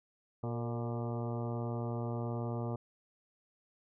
harmonic tone with a mistuned harmonic, 118.6 Hz, A#2, 30 cents sharp, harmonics 1 / 2 / 3 / 4 / 5 / 6 / 7 / 8 / 9 / 10, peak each -36 / -41 / -44 / -44 / -46 / -48 / -50 / -53 / -55 / -52 dBFS, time 0.43-2.76 s, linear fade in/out 5 ms, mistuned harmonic 4, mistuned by -37 cents, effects none

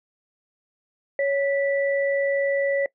sine tone pair together, 557 / 1967.2 Hz, C#5 / B6, +8 / -7 cents, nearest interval octave + minor seventh, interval 2185 cents, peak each -20 / -28 dBFS, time 1.19-2.86 s, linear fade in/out 2 ms, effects noise-tail reverb RT60 0.1 s tail -21 dB re dry

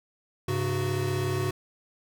square tone cluster, 100.8 / 135.5 / 369.9 Hz, G2 / C#3 / F#4, +49 / -39 / 0 cents, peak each -31 dBFS, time 0.48-1.51 s, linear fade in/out 5 ms, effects none

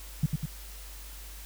sine tone with echo, 151.2 Hz, D#3, 49 cents flat, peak -20 dBFS, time 0.23-0.26 s, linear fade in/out 5 ms, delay 99 ms, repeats 2, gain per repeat -4 dB, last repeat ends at 0.458 s, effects added 50 Hz sine -43 dBFS peak until 1.45 s + white hiss -48 dBFS RMS until 1.45 s

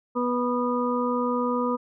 harmonic tone, 245.3 Hz, B3, 12 cents flat, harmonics 1 / 2 / 4 / 5, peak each -26 / -27 / -30 / -30 dBFS, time 0.15-1.77 s, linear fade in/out 20 ms, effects none

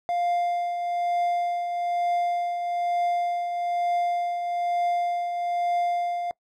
triangle tone with tremolo, 700 Hz, F5, 4 cents sharp, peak -19 dBFS, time 0.09-6.31 s, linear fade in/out 0 ms, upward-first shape triangle, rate 1.1 Hz, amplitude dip 50%, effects noise-tail reverb RT60 0.1 s tail -23 dB re dry

